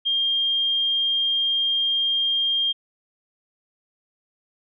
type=tone; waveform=sine; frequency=3209 Hz; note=G7; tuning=40 cents sharp; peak=-19 dBFS; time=0.05-2.73 s; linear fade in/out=20 ms; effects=none